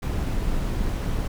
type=noise with amplitude modulation; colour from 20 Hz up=brown; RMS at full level=-23 dBFS; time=0.02-1.28 s; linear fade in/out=10 ms; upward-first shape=sine; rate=228 Hz; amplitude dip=40%; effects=none